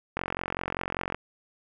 click train, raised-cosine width 0.5 ms, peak -14 dBFS, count 45, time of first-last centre 0.17-1.146 s, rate 45.1 Hz, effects none

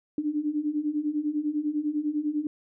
sine beating tone pair, 292.2 / 302.2 Hz, D4 / D4, -9 / +50 cents, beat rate 10 Hz, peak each -30 / -27 dBFS, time 0.18-2.47 s, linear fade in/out 2 ms, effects none

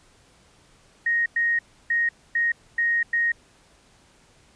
sine tone bursts at uneven times, 1869 Hz, A#6, 4 cents sharp, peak -19 dBFS, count 6, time 1.06-1.26 / 1.36-1.59 / 1.9-2.09 / 2.35-2.52 / 2.78-3.03 / 3.13-3.32 s, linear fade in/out 5 ms, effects pink hiss -57 dBFS RMS until 4.55 s + resampled to 22050 Hz

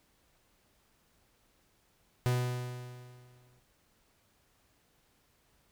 45% pulse tone with exponential decay, 124.1 Hz, B2, 9 cents sharp, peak -25 dBFS, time 2.26-3.6 s, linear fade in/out 0 ms, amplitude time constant 290 ms, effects pink hiss -70 dBFS RMS until 5.71 s

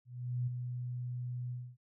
sine tone with ADSR envelope, 123.47 Hz, B2, in tune, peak -30 dBFS, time 0.05-1.77 s, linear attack 420 ms, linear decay 15 ms, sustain -6 dB, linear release 260 ms, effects none

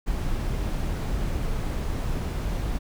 brown noise, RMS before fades -27 dBFS, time 0.06-2.79 s, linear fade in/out 20 ms, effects none

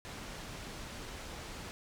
pink low-pass noise, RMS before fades -45 dBFS, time 0.05-1.71 s, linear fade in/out 0 ms, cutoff 7400 Hz, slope 12 dB/octave, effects none

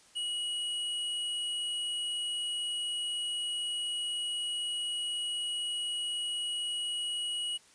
sine tone with hard clipping, 2911 Hz, F#7, 29 cents flat, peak -33 dBFS, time 0.15-7.58 s, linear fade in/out 20 ms, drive 14 dB, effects white hiss -60 dBFS RMS until 7.74 s + resampled to 22050 Hz

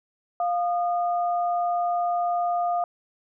sine tone pair together, 702 / 1223.3 Hz, F5 / D#6, +9 / -30 cents, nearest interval minor seventh, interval 961 cents, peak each -22 / -32 dBFS, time 0.4-2.84 s, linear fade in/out 2 ms, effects none

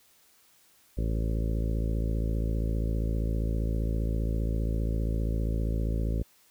harmonic tone with a mistuned harmonic, 55.1 Hz, A1, 3 cents sharp, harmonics 1 / 2 / 3 / 4 / 5 / 6 / 7 / 8 / 9 / 10, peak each -27 / -33 / -37 / -39 / -41 / -43 / -44 / -45 / -46 / -47 dBFS, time 0.97-6.23 s, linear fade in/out 10 ms, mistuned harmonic 10, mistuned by +38 cents, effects white hiss -62 dBFS RMS until 6.5 s

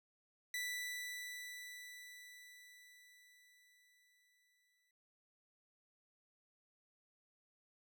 sawtooth tone with exponential decay, 1975.5 Hz, B6, in tune, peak -35 dBFS, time 0.54-4.91 s, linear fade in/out 2 ms, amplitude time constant 950 ms, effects none

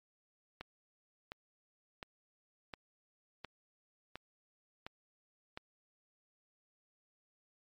click train, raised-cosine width 0.3 ms, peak -27 dBFS, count 8, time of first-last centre 0.61-5.575 s, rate 1.41 Hz, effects MP3 64 kbps

